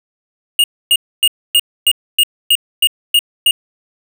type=tone bursts; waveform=square; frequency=2850 Hz; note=F7; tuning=34 cents sharp; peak=-8 dBFS; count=10; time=0.59-3.51 s; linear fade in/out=2 ms; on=49 ms; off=270 ms; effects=none

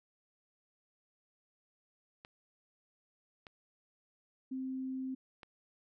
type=clicks; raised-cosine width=0.3 ms; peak=-33 dBFS; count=3; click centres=2.249 / 3.468 / 5.432 s
type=tone; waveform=sine; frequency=261.6 Hz; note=C4; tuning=in tune; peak=-36 dBFS; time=4.51-5.15 s; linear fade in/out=10 ms
effects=none

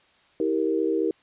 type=chord; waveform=sine; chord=E diminished; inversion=none; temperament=equal with one note detuned; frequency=322.5 / 392 / 466.2 Hz; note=E4 / G4 / Bb4; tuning=-38 / 0 / 0 cents; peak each=-25 / -26 / -26 dBFS; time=0.4-1.11 s; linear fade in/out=2 ms; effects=white hiss -60 dBFS RMS until 1.22 s + resampled to 8000 Hz

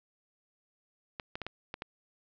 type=clicks; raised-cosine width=0.3 ms; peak=-21 dBFS; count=6; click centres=1.198 / 1.355 / 1.417 / 1.466 / 1.741 / 1.821 s; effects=low-pass 5000 Hz 12 dB/octave

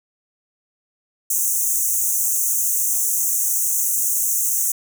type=high-pass noise; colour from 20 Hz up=pink; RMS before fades=-20 dBFS; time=1.3-4.72 s; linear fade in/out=5 ms; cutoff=6100 Hz; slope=96 dB/octave; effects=none

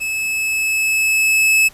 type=tone with level ramp; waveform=45% pulse; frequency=2600 Hz; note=E7; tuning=24 cents flat; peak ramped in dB=-20 to -10 dBFS; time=0-1.69 s; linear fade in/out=20 ms; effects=pink hiss -45 dBFS RMS until 1.73 s + resampled to 32000 Hz

